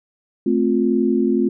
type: chord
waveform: sine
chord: F major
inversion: first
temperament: equal with one note detuned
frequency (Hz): 220 / 261.6 / 352.9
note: A3 / C4 / F4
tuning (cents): 0 / 0 / +18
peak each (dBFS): -19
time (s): 0.46-1.49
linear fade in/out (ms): 5
effects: none